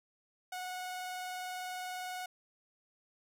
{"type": "tone with vibrato", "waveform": "sawtooth", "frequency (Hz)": 733, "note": "F#5", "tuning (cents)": -16, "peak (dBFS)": -35, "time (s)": [0.52, 2.26], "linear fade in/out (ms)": 5, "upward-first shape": "sine", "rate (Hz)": 20, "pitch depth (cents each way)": 17, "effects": []}